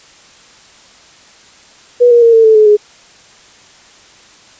sine tone with pitch steps, 486.9 / 474.7 / 462.8 / 451.2 / 439.8 / 428.8 / 418 Hz, B4 / A#4 / A#4 / A4 / A4 / A4 / G#4, -25 / +31 / -13 / +44 / -1 / -45 / +11 cents, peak -3 dBFS, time 2-2.77 s, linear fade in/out 20 ms, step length 110 ms, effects white hiss -42 dBFS RMS until 4.59 s + resampled to 16000 Hz

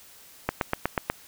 click train, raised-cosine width 0.5 ms, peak -8 dBFS, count 6, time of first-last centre 0.49-1.1 s, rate 8.2 Hz, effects white hiss -51 dBFS RMS until 1.27 s

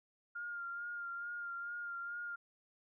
sine tone with vibrato, 1405 Hz, F6, 10 cents sharp, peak -40 dBFS, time 0.35-2.36 s, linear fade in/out 10 ms, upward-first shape sine, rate 2.3 Hz, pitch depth 26 cents each way, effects none

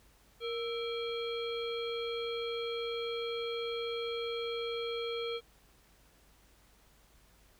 harmonic tone with a mistuned harmonic, 466.2 Hz, A#4, in tune, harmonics 1 / 3 / 5 / 7 / 9, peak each -35 / -45 / -45 / -42 / -50 dBFS, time 0.4-5.41 s, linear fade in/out 50 ms, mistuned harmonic 3, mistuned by -100 cents, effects added 50 Hz sine -65 dBFS peak until 7.59 s + pink hiss -65 dBFS RMS until 7.59 s

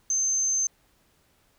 sine tone, 6260 Hz, G8, 3 cents flat, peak -22 dBFS, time 0.1-0.67 s, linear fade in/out 2 ms, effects pink hiss -65 dBFS RMS until 1.58 s

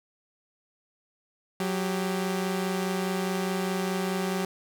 sawtooth tone pair together, 185 / 394.8 Hz, F#3 / G4, 0 / +12 cents, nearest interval octave + minor second, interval 1312 cents, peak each -24 / -28 dBFS, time 1.6-4.45 s, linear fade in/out 2 ms, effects none

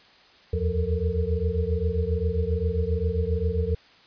sine tone cluster, 77.8 / 85.3 / 175.9 / 444.3 / 466.8 Hz, D#2 / F2 / F3 / A4 / A#4, 0 / -40 / +13 / +17 / +2 cents, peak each -27 / -26 / -33 / -30 / -32 dBFS, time 0.53-3.75 s, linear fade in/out 5 ms, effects white hiss -54 dBFS RMS until 4.06 s + resampled to 11025 Hz

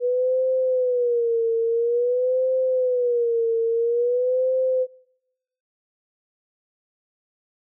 sine tone with vibrato, 486.5 Hz, B4, 26 cents flat, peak -18 dBFS, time 0-4.87 s, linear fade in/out 50 ms, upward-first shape sine, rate 0.49 Hz, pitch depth 110 cents each way, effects noise-tail reverb RT60 0.9 s tail -24 dB re dry

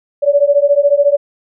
sine beating tone pair, 565 / 579 Hz, C#5 / D5, +33 / -25 cents, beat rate 14 Hz, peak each -11 dBFS, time 0.22-1.17 s, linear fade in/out 20 ms, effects none

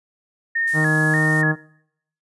sine tone with vibrato, 1760 Hz, A6, in tune, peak -18 dBFS, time 0.55-1.52 s, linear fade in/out 10 ms, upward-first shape square, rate 1.7 Hz, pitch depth 70 cents each way
violet noise, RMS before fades -33 dBFS, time 0.67-1.42 s, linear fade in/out 10 ms
harmonic tone, 155.56 Hz, D#3, in tune, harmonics 1 / 2 / 3 / 4 / 5 / 6 / 7 / 8 / 9, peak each -19 / -25 / -29 / -31 / -33 / -35 / -36 / -37 / -38 dBFS, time 0.73-1.56 s, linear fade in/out 50 ms
effects noise-tail reverb RT60 0.7 s tail -21 dB re dry + resampled to 24000 Hz

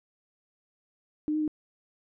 sine tone with pitch steps, 303.2 / 308.4 / 305 Hz, D#4 / D#4 / D#4, -45 / -15 / -34 cents, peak -25 dBFS, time 1.28-1.478 s, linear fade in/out 0 ms, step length 66 ms, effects none

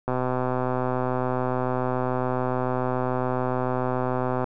click train, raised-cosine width 1 ms, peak -12 dBFS, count 555, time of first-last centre 0.08-4.442 s, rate 127 Hz, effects none

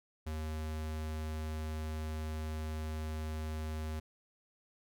square tone, 78 Hz, D#2, 5 cents sharp, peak -37 dBFS, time 0.26-4 s, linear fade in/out 10 ms, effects none

